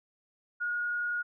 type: tone with frequency modulation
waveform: sine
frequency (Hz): 1439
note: F#6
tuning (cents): -49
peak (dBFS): -29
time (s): 0.6-1.23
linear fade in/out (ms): 20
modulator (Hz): 30.6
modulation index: 0.43
effects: none